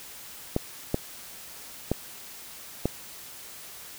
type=clicks; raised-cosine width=2 ms; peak=-10 dBFS; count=4; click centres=0.564 / 0.944 / 1.916 / 2.856 s; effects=white hiss -44 dBFS RMS until 3.98 s